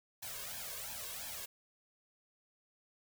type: noise with flanger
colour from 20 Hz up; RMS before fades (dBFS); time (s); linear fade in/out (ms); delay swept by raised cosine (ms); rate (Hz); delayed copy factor
white; -44; 0.22-1.46; 10; 1.2 to 1.87; 2.9; +0.9
effects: none